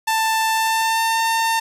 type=tone with pitch glide; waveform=sawtooth; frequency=887 to 905.1 Hz; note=A5 to A5; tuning=+14 to +49 cents; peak=-13 dBFS; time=0.07-1.6 s; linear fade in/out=10 ms; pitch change=+35 cents; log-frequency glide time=0.51-1.21 s; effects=resampled to 32000 Hz + 7-bit